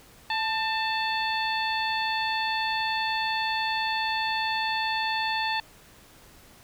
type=harmonic tone with a mistuned harmonic; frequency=880 Hz; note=A5; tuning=in tune; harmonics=1 / 2 / 3 / 4 / 5; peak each=-28 / -31 / -33 / -34 / -35 dBFS; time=0.3-5.6 s; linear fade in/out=2 ms; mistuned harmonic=2; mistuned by=+34 cents; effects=pink hiss -53 dBFS RMS until 6.63 s